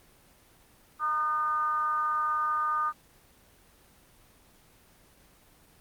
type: tone with frequency modulation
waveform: sine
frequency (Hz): 1220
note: D#6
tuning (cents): -34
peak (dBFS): -25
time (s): 0.99-2.93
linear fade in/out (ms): 50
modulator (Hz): 295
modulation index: 0.53
effects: pink hiss -59 dBFS RMS until 5.8 s + Opus 24 kbps